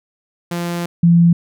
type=tone pair in turn; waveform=sawtooth / sine; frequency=172.6 / 170.32 Hz; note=F3 / F3; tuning=-20 / -43 cents; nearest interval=unison; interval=23 cents; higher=first; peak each=-16 / -7 dBFS; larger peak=second; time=0.51-0.86 / 1.03-1.33 s; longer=first; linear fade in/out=5 ms; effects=none